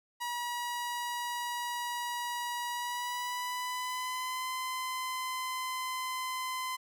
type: tone with pitch glide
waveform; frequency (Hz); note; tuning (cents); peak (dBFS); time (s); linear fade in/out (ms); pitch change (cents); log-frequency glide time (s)
sawtooth; 963 to 1026.2; B5 to C6; -44 to -34; -30; 0.2-6.77; 20; +110; 2.7-4.49
effects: none